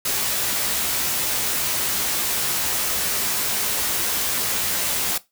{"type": "noise with comb filter", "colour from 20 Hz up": "white", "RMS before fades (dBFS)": -23, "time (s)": [0.05, 5.18], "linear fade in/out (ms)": 5, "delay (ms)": 15, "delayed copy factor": 0.55, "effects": ["noise-tail reverb RT60 0.2 s tail -18 dB re dry"]}